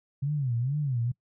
sine tone with vibrato, 132.4 Hz, C3, 21 cents sharp, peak -25 dBFS, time 0.22-1.12 s, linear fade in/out 10 ms, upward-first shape sine, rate 2.2 Hz, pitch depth 220 cents each way, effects noise-tail reverb RT60 0.1 s tail -23 dB re dry

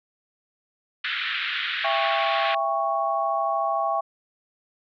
pink band-pass noise, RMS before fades -28 dBFS, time 1.04-2.55 s, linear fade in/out 5 ms, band 1400 to 3700 Hz, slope 48 dB/octave
sine chord, C# diminished, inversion first, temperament just, 665.2 / 798.3 / 1108.7 Hz, E5 / G5 / C#6, +16 / +31 / 0 cents, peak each -26 dBFS, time 1.84-4.01 s, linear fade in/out 10 ms
effects none

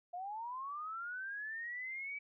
sine linear sweep, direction up, 690 to 2300 Hz, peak -40 dBFS, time 0.13-2.19 s, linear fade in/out 10 ms, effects none

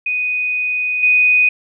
sine tone with level steps, 2489 Hz, D#7, in tune, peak -16 / -9 dBFS, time 0.06-1.49 s, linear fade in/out 5 ms, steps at 1.03 s, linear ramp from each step 2 ms, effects none

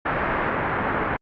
white low-pass noise, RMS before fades -24 dBFS, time 0.05-1.17 s, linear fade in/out 10 ms, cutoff 1800 Hz, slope 24 dB/octave, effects low-pass 3000 Hz 12 dB/octave + Opus 48 kbps

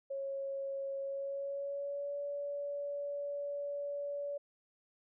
sine tone with pitch glide, 548 to 571.9 Hz, C#5 to D5, -20 to -46 cents, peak -36 dBFS, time 0.1-4.38 s, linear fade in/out 10 ms, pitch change +74 cents, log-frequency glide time 1-2.18 s, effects none

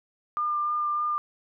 sine tone with vibrato, 1200 Hz, D6, 37 cents sharp, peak -24 dBFS, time 0.37-1.18 s, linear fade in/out 0 ms, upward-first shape sine, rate 3.3 Hz, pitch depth 11 cents each way, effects none

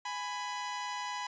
sawtooth tone pair together, 830.6 / 994.3 Hz, G#5 / B5, 0 / +11 cents, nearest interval minor third, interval 311 cents, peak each -37 / -33 dBFS, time 0.05-1.27 s, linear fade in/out 5 ms, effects resampled to 16000 Hz

